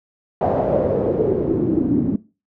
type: noise with low-pass filter sweep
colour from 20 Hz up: pink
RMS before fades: -18 dBFS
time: 0.41-2.16 s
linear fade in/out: 2 ms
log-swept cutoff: 700 to 250 Hz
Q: 5.1
effects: noise-tail reverb RT60 0.3 s tail -19 dB re dry + high-pass 100 Hz 12 dB/octave